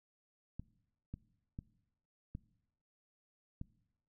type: clicks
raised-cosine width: 5 ms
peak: -30 dBFS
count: 5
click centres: 0.596 / 1.14 / 1.589 / 2.351 / 3.614 s
effects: noise-tail reverb RT60 0.9 s tail -21 dB re dry